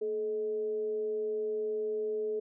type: tone with frequency modulation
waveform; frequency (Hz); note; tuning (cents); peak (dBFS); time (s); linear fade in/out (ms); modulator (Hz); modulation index
sine; 428.6; A4; -45; -30; 0.01-2.4; 10; 199; 0.2
effects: none